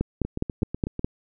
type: two click trains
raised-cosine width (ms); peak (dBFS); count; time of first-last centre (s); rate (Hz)
3; -16 / -10; 7 / 6; 0.25-0.993 / 0.01-1.045; 8.07 / 4.83
effects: none